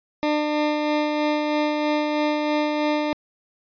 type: tone with tremolo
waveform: 20% pulse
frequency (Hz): 300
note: D4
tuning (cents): +37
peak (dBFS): -14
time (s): 0.23-3.13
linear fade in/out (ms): 0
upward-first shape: sine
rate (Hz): 3.1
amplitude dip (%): 30
effects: resampled to 11025 Hz